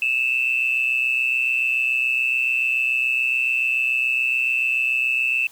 sine tone with amplitude modulation, 2637 Hz, E7, in tune, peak -14 dBFS, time 0.02-5.47 s, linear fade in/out 2 ms, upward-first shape sine, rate 127 Hz, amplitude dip 75%, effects tanh soft clip ceiling -11 dBFS + white hiss -49 dBFS RMS until 5.51 s

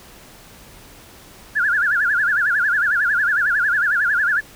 sine tone with vibrato, 1557 Hz, G6, 12 cents flat, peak -15 dBFS, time 1.55-4.41 s, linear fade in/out 20 ms, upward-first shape sine, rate 11 Hz, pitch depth 200 cents each way, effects pink hiss -44 dBFS RMS until 4.55 s

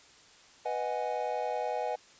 triangle chord, G# minor seventh, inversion first, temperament equal, 493.9 / 622.3 / 740 / 830.6 Hz, B4 / D#5 / F#5 / G#5, 0 / 0 / 0 / 0 cents, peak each -34 dBFS, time 0.65-1.96 s, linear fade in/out 10 ms, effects white hiss -57 dBFS RMS until 2.19 s + resampled to 16000 Hz

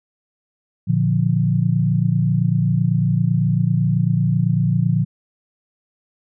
sine chord, Bb major, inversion none, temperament equal, 116.54 / 146.83 / 174.61 Hz, Bb2 / D3 / F3, 0 / 0 / 0 cents, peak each -19 dBFS, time 0.87-5.05 s, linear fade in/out 20 ms, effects none

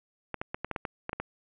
clicks, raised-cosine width 0.5 ms, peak -17 dBFS, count 10, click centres 0.343 / 0.415 / 0.545 / 0.646 / 0.713 / 0.762 / 0.852 / 1.094 / 1.131 / 1.2 s, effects resampled to 8000 Hz + 8-bit

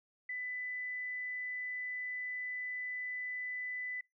sine tone, 1997 Hz, B6, 19 cents sharp, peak -37 dBFS, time 0.29-4.01 s, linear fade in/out 5 ms, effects noise-tail reverb RT60 0.2 s tail -26 dB re dry

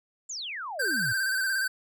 sine exponential sweep, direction down, 7500 to 103.83 Hz, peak -33 dBFS, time 0.29-1.13 s, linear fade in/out 10 ms
square tone with vibrato, 1553 Hz, G6, 17 cents flat, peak -26 dBFS, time 0.79-1.68 s, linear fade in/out 10 ms, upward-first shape square, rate 17 Hz, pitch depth 39 cents each way
effects none

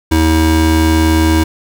square tone pair together, 79.92 / 319.7 Hz, D#2 / D#4, +47 / +47 cents, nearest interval 2 octaves, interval 2400 cents, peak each -12 dBFS, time 0.11-1.44 s, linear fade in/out 10 ms, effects none

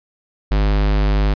square tone, 50.8 Hz, G#1, 38 cents flat, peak -14 dBFS, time 0.51-1.34 s, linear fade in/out 5 ms, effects resampled to 11025 Hz

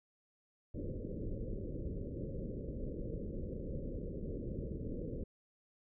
pink low-pass noise, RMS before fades -41 dBFS, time 0.74-5.24 s, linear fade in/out 5 ms, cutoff 560 Hz, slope 96 dB/octave, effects none

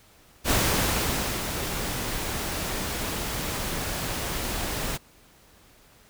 pink noise with ADSR envelope, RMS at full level -22 dBFS, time 0.44-4.98 s, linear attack 57 ms, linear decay 930 ms, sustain -8 dB, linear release 22 ms, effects pink hiss -56 dBFS RMS until 6.09 s

